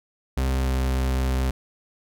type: tone with pitch glide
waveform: 40% pulse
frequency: 65.6 to 64.92 Hz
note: C2 to C2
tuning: +5 to -13 cents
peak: -20 dBFS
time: 0.37-1.51 s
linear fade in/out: 5 ms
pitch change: -18 cents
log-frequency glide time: 0.6-0.67 s
effects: none